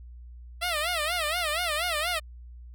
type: tone with vibrato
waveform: 10% pulse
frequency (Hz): 654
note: E5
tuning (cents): -14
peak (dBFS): -18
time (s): 0.61-2.2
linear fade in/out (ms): 20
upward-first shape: sine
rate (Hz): 4.2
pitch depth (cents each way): 170
effects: added 60 Hz sine -42 dBFS peak until 2.74 s